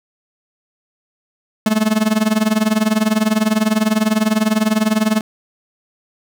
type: tone with tremolo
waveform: 45% pulse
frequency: 216.6 Hz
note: A3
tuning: 27 cents flat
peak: -10 dBFS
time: 1.66-5.21 s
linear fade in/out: 2 ms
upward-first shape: sine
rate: 20 Hz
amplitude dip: 85%
effects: none